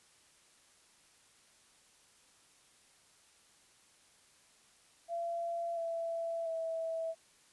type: tone with pitch steps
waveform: sine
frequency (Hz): 680 / 666.8 / 653.8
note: F5 / E5 / E5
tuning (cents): -46 / +20 / -14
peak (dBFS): -34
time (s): 5.08-7.15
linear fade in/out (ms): 50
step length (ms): 690
effects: white hiss -65 dBFS RMS until 7.52 s + resampled to 24000 Hz